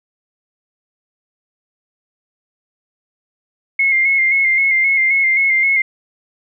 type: tone with vibrato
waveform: sine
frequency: 2140 Hz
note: C7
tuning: 38 cents sharp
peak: -11 dBFS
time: 3.79-5.82 s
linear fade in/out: 5 ms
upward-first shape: square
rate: 3.8 Hz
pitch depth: 33 cents each way
effects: none